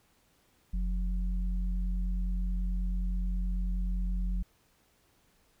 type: tone pair together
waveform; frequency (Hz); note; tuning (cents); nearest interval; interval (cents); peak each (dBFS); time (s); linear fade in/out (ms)
sine; 45.3 / 181.2; F#1 / F#3; -36 / -36; 2 octaves; 2400; -28 / -39; 0.73-4.43; 10
effects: pink hiss -68 dBFS RMS until 5.6 s